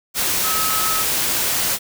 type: tone in noise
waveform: sine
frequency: 1285 Hz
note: E6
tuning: 45 cents flat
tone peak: -23 dBFS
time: 0.42-1.05 s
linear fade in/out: 50 ms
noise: white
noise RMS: -20 dBFS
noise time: 0.14-1.79 s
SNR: -6 dB
effects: none